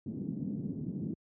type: band-pass noise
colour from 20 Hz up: pink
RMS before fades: -37 dBFS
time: 0.06-1.14 s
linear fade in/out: 5 ms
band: 140 to 270 Hz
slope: 24 dB/octave
effects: high-pass 80 Hz 12 dB/octave